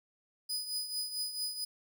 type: tone with tremolo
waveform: sawtooth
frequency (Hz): 4978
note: D#8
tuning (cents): 0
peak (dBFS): -29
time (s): 0.49-1.65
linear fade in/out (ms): 10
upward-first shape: triangle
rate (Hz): 4.5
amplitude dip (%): 70
effects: none